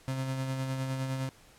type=tone with tremolo; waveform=35% pulse; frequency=132.4 Hz; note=C3; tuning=21 cents sharp; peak=-28 dBFS; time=0.08-1.29 s; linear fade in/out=0 ms; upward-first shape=sine; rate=9.8 Hz; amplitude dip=35%; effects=pink hiss -58 dBFS RMS until 1.58 s + low-pass 12000 Hz 12 dB/octave